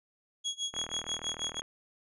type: tone with tremolo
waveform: 30% pulse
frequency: 3322 Hz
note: G#7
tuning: in tune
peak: -27 dBFS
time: 0.44-1.61 s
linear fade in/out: 20 ms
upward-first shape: sine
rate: 6.2 Hz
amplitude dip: 95%
type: click train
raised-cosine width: 0.5 ms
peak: -25 dBFS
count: 36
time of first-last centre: 0.74-1.619 s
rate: 39.8 Hz
effects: resampled to 24000 Hz